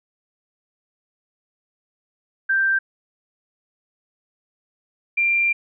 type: tone pair in turn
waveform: sine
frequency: 1571 / 2377 Hz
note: G6 / D7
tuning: +3 / +20 cents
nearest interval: perfect fifth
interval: 717 cents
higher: second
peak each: -16 dBFS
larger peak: neither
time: 2.49-2.79 / 5.17-5.53 s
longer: second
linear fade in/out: 10 ms
effects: none